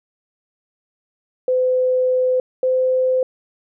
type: tone pair in turn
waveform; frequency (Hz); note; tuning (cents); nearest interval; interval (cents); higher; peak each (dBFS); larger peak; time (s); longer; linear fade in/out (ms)
sine; 509 / 514; C5 / C5; -48 / -31; unison; 17; second; -14; neither; 1.48-2.4 / 2.63-3.23; first; 2
effects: none